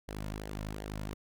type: tone with flanger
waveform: sawtooth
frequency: 51.91 Hz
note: G#1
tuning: in tune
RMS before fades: -40 dBFS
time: 0.08-1.14 s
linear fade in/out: 5 ms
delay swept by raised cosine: 0.78 to 2.58 ms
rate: 2.7 Hz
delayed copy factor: -0.6
effects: none